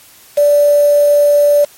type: tone with quantisation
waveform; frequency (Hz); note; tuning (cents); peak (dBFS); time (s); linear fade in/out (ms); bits
sine; 583; D5; -13; -6; 0.37-1.65; 10; 4
effects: white hiss -42 dBFS RMS until 1.77 s + MP3 64 kbps